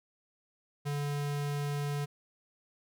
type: tone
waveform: square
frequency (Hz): 144.4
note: D3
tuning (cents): -29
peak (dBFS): -32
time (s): 0.85-2.06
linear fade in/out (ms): 20
effects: none